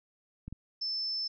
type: clicks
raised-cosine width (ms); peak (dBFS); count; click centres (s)
5; -28; 2; 0.48 / 0.526
type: tone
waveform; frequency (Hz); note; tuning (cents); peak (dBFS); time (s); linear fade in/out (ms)
sine; 5280; E8; +2; -31; 0.81-1.28; 10
effects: none